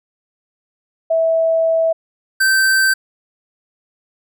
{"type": "tone pair in turn", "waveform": ["sine", "square"], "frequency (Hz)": [653, 1553.1], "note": ["E5", "G6"], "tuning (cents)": [-17, -17], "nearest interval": "octave + minor third", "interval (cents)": 1500, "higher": "second", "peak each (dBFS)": -12, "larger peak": "neither", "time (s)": [[1.1, 1.93], [2.4, 2.94]], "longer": "first", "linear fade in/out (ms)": 10, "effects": []}